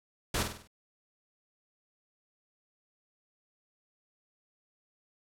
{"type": "noise with echo", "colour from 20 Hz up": "pink", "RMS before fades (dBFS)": -30, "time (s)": [0.34, 0.43], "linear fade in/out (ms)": 5, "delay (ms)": 49, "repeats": 5, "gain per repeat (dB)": -6, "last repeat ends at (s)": 0.675, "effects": ["low-pass 12000 Hz 12 dB/octave"]}